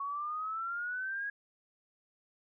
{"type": "exponential sweep", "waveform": "sine", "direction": "up", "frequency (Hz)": [1107, 1661.2], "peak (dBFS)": -34, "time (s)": [0, 1.3], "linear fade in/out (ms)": 5, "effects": []}